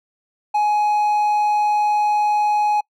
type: tone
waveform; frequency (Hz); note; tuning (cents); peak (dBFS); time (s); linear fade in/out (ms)
triangle; 838; G#5; +15; -13; 0.54-2.81; 10
effects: noise-tail reverb RT60 0.1 s tail -26 dB re dry